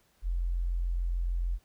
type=tone; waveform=sine; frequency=43.45 Hz; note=F1; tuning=8 cents flat; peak=-27 dBFS; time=0.22-1.59 s; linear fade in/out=50 ms; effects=pink hiss -68 dBFS RMS until 1.64 s